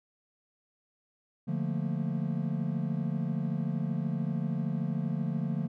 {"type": "chord", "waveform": "triangle", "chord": "Bb major seventh", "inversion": "first", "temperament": "equal", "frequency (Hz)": [146.83, 174.61, 220, 233.1], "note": ["D3", "F3", "A3", "Bb3"], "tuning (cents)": [0, 0, 0, 0], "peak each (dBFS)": [-31, -31, -34, -36], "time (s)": [1.47, 5.68], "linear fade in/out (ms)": 20, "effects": []}